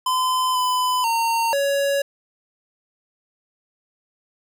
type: tone with pitch steps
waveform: square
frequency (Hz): 1021 / 1006 / 917 / 560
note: C6 / B5 / A#5 / C#5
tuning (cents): -43 / +32 / -29 / +18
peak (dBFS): -19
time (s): 0.06-2.02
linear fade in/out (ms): 5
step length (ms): 490
effects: none